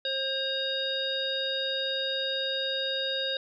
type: harmonic tone with a mistuned harmonic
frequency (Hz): 534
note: C5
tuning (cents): +35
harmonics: 1 / 3 / 5 / 7 / 9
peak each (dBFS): -33 / -36 / -40 / -30 / -41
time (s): 0.05-3.37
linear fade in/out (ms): 2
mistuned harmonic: 5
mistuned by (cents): +100
effects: none